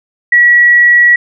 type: tone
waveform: sine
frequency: 1928 Hz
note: B6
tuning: 42 cents flat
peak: -3 dBFS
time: 0.32-1.16 s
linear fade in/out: 5 ms
effects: none